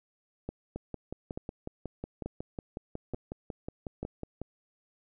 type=two click trains; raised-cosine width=2 ms; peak=-23 / -22 dBFS; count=21 / 5; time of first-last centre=0.76-4.416 / 0.49-4.03 s; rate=5.47 / 1.13 Hz; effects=none

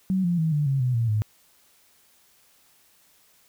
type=tone with pitch steps; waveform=sine; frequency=188.5 / 173.86 / 160.35 / 147.89 / 136.41 / 125.81 / 116.04 / 107.02 Hz; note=F#3 / F3 / E3 / D3 / C#3 / B2 / A#2 / A2; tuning=+32 / -7 / -48 / +12 / -27 / +32 / -7 / -48 cents; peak=-20 dBFS; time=0.1-1.22 s; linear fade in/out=0 ms; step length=140 ms; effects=white hiss -60 dBFS RMS until 3.48 s

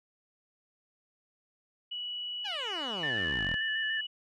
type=tone; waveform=sine; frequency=2939 Hz; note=F#7; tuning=12 cents flat; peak=-34 dBFS; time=1.91-4.07 s; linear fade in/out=10 ms
type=exponential sweep; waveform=10% pulse; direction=down; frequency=880 to 34.65 Hz; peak=-28 dBFS; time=2.44-3.56 s; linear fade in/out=20 ms
type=tone with vibrato; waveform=sine; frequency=1762 Hz; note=A6; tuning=2 cents sharp; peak=-30 dBFS; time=3.03-4.01 s; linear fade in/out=5 ms; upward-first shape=square; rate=6.9 Hz; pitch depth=24 cents each way
effects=low-pass 5000 Hz 12 dB/octave

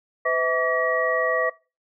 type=tone cluster; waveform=sine; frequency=506 / 646 / 1148 / 1907 Hz; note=B4 / E5 / D6 / A#6; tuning=+42 / -35 / -40 / +39 cents; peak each=-25 dBFS; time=0.25-1.5 s; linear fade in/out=10 ms; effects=noise-tail reverb RT60 0.3 s tail -22 dB re dry

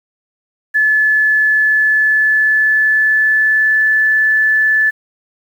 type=tone with pitch glide; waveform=sine; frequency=1726 to 1741 Hz; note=A6 to A6; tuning=-34 to -19 cents; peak=-9 dBFS; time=0.74-4.91 s; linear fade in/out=20 ms; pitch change=+15 cents; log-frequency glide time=1.48-3.81 s; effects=7-bit

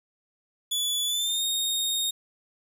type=tone with pitch glide; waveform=sawtooth; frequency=3440 to 3708 Hz; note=A7 to A#7; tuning=-40 to -10 cents; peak=-22 dBFS; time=0.71-2.11 s; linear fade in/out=10 ms; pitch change=+130 cents; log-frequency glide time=1.06-1.44 s; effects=9-bit

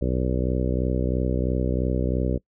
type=harmonic tone; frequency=63 Hz; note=B1; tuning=35 cents sharp; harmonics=1 / 2 / 3 / 4 / 5 / 6 / 7 / 8 / 9; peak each=-25 / -28 / -30 / -31 / -32 / -33 / -33 / -34 / -35 dBFS; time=0.01-2.38 s; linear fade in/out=10 ms; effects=noise-tail reverb RT60 0.1 s tail -23 dB re dry

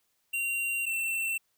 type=tone pair in turn; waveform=square; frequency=2761 / 2693 Hz; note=F7 / E7; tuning=-20 / +36 cents; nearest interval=unison; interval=44 cents; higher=first; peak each=-29 / -29 dBFS; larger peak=neither; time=0.33-0.86 / 0.86-1.38 s; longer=first; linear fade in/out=10 ms; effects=white hiss -74 dBFS RMS until 1.57 s

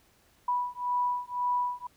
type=beating tone pair; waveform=sine; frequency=982 / 983.9 Hz; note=B5 / B5; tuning=-10 / -7 cents; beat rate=1.9 Hz; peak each=-30 dBFS; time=0.48-1.87 s; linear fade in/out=5 ms; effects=pink hiss -64 dBFS RMS until 1.96 s

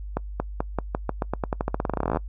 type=accelerating click train; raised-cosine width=1 ms; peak=-10 dBFS; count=28; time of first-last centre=0.17-2.171 s; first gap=230 ms; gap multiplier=0.89; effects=noise-tail reverb RT60 0.1 s tail -25 dB re dry + added 50 Hz sine -32 dBFS peak until 2.28 s

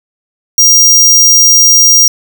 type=tone; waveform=45% pulse; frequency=5700 Hz; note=F8; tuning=34 cents sharp; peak=-3 dBFS; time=0.58-2.08 s; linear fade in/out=2 ms; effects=none

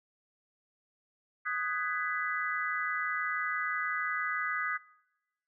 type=chord; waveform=sine; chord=G# minor seventh; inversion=second; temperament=just; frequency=1245.9 / 1495.1 / 1661.2 / 1993.5 Hz; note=D#6 / F#6 / G#6 / B6; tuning=+2 / +18 / 0 / +16 cents; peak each=-35 / -36 / -37 / -36 dBFS; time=1.45-4.78 s; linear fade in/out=20 ms; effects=noise-tail reverb RT60 1.0 s tail -23 dB re dry

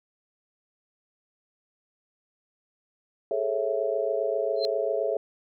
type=chord; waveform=sine; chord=A major seventh; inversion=third; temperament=just; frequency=412.5 / 440 / 550 / 660 Hz; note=G#4 / A4 / C#5 / E5; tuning=-12 / 0 / -14 / +2 cents; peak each=-31 / -30 / -29 / -29 dBFS; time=3.31-5.17 s; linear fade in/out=2 ms
type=tone with exponential growth; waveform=sine; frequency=4129 Hz; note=C8; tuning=24 cents flat; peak=-23 dBFS; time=4.56-4.65 s; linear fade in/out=0 ms; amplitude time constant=19 ms
effects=none

